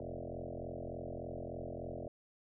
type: tone with frequency modulation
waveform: sine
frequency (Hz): 349.2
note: F4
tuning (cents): 0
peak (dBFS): -40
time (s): 0-2.08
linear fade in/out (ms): 2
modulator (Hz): 43.4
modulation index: 7.2
effects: none